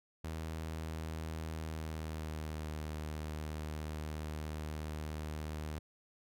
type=tone with pitch glide; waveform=sawtooth; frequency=79.8 to 76.9 Hz; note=D#2 to D#2; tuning=+44 to -20 cents; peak=-35 dBFS; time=0.24-5.79 s; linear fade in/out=5 ms; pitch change=-64 cents; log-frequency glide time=1.5-2.78 s; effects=none